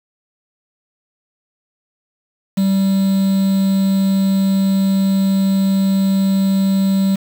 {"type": "tone with quantisation", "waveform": "triangle", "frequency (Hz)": 193.8, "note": "G3", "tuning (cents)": -20, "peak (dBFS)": -10, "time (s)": [2.57, 7.16], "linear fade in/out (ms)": 10, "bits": 5, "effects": []}